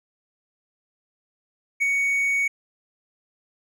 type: tone with ADSR envelope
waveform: triangle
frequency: 2233 Hz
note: C#7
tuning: 12 cents sharp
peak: -16 dBFS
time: 1.8-2.48 s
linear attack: 21 ms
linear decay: 23 ms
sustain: -2 dB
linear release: 8 ms
effects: none